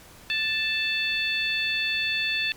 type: harmonic tone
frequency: 880 Hz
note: A5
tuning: in tune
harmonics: 2 / 3 / 4 / 5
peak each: -30 / -26 / -29 / -34 dBFS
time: 0.3-2.52 s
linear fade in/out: 0 ms
effects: pink hiss -49 dBFS RMS until 2.56 s + MP3 96 kbps